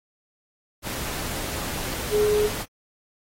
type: tone in noise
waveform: sine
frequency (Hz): 420.1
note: G#4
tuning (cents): +20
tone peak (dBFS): -18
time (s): 2.1-2.5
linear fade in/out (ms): 50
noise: pink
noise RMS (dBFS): -31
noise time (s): 0.82-2.66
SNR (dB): +10
effects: AAC 48 kbps